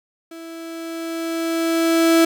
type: tone with level ramp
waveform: 35% pulse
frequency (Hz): 329.6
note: E4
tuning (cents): 0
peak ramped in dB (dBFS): -33 to -9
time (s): 0.31-2.25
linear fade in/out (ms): 5
effects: none